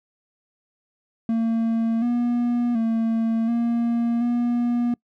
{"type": "tone with pitch steps", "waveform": "triangle", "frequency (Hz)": [227.4, 240.4, 226.3, 234.5, 239.9], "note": ["A#3", "B3", "A3", "A#3", "A#3"], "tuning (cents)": [-43, -46, 49, 11, 50], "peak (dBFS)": -17, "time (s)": [1.29, 4.94], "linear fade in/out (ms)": 2, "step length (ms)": 730, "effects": ["noise-tail reverb RT60 0.1 s tail -25 dB re dry"]}